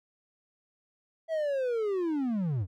triangle linear sweep, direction down, 660 to 82.41 Hz, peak -25 dBFS, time 1.28-2.67 s, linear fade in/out 50 ms, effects none

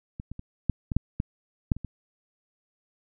clicks, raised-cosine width 5 ms, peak -23 / -24 / -25 / -10 / -17 / -8 / -14 / -8 / -25 / -22 dBFS, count 10, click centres 0.199 / 0.316 / 0.394 / 0.697 / 0.918 / 0.966 / 1.201 / 1.718 / 1.766 / 1.847 s, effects none

